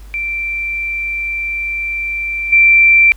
sine tone with level steps, 2349 Hz, D7, in tune, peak -17 / -5 dBFS, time 0.14-3.12 s, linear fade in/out 0 ms, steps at 2.52 s, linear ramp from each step 10 ms, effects added 50 Hz sine -32 dBFS peak until 3.16 s + pink hiss -47 dBFS RMS until 3.16 s

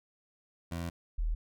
20% pulse / sine tone pair in turn, 85.1 / 40.02 Hz, F2 / D#1, -44 / +50 cents, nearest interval octave + minor second, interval 1306 cents, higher first, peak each -30 / -28 dBFS, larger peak second, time 0.71-0.9 / 1.18-1.35 s, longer first, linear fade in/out 10 ms, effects none

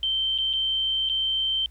sine tone with dropouts, 3117 Hz, G7, 11 cents flat, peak -22 dBFS, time 0.03-1.66 s, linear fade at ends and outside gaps 1 ms, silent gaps 0.379-0.385 / 0.531-0.535 / 1.09-1.097 s, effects added 60 Hz sine -46 dBFS peak until 1.7 s + pink hiss -62 dBFS RMS until 1.7 s

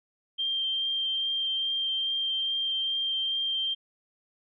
sine tone with vibrato, 3168 Hz, G7, 18 cents sharp, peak -26 dBFS, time 0.38-3.75 s, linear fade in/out 20 ms, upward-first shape triangle, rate 2.4 Hz, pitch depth 11 cents each way, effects none

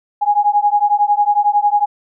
sine beating tone pair, 821 / 832 Hz, G#5 / G#5, -20 / +3 cents, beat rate 11 Hz, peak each -14 dBFS, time 0.21-1.86 s, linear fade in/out 20 ms, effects none

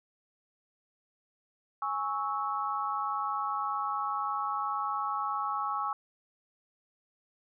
sine chord, C# minor, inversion second, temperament equal with one note detuned, 830.6 / 1108.7 / 1305.6 Hz, G#5 / C#6 / E6, 0 / 0 / -17 cents, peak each -35 / -33 / -34 dBFS, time 1.82-5.93 s, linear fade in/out 2 ms, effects none

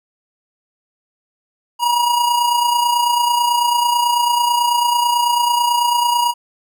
square tone with amplitude modulation, 958 Hz, A#5, 47 cents sharp, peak -12 dBFS, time 1.79-6.34 s, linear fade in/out 50 ms, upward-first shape sine, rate 29.1 Hz, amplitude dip 50%, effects none

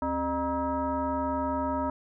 sine tone with frequency modulation, 608 Hz, D#5, 40 cents flat, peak -26 dBFS, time 0.02-1.9 s, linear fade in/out 2 ms, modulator 341 Hz, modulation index 1.6, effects none

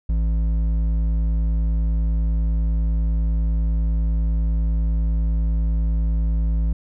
sine tone with hard clipping, 55 Hz, A1, in tune, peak -19 dBFS, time 0.09-6.73 s, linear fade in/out 5 ms, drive 7 dB, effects none

